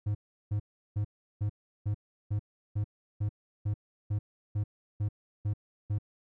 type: tone bursts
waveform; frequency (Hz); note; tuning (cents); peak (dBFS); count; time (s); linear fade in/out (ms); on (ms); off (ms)
triangle; 103.8; G#2; 0; -25; 14; 0.06-5.986; 10; 89; 360
effects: none